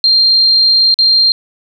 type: tone with dropouts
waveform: sine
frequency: 4186 Hz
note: C8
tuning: in tune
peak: -6 dBFS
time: 0.04-1.32 s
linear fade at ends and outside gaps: 1 ms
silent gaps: 0.942-0.988 s
effects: none